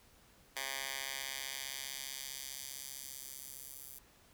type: tone with high-pass filter sweep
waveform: 10% pulse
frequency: 135.3 Hz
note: C#3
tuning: 42 cents flat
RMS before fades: -44 dBFS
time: 0.56-3.99 s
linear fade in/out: 5 ms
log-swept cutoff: 1500 to 11000 Hz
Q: 0.73
effects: pink hiss -64 dBFS RMS until 4.33 s